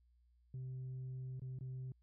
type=tone with dropouts; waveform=sine; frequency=129.2 Hz; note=C3; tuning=21 cents flat; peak=-40 dBFS; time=0.54-1.92 s; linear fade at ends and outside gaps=2 ms; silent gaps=1.396-1.418 / 1.588-1.609 s; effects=tanh soft clip ceiling -41 dBFS + added 60 Hz sine -68 dBFS peak until 2.02 s